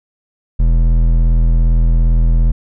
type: tone with hard clipping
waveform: triangle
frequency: 41.26 Hz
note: E1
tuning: 2 cents sharp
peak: -10 dBFS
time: 0.59-2.52 s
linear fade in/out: 10 ms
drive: 13 dB
effects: none